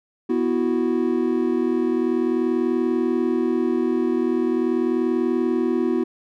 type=chord; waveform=triangle; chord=B suspended fourth; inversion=none; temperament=equal; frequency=246.9 / 329.6 / 370 Hz; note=B3 / E4 / F#4; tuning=0 / 0 / 0 cents; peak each=-21 dBFS; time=0.29-6.04 s; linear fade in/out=10 ms; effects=none